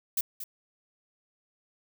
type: noise with echo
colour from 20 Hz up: violet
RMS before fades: -27 dBFS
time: 0.17-0.21 s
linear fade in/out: 5 ms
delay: 230 ms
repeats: 1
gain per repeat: -11 dB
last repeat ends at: 0.44 s
effects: none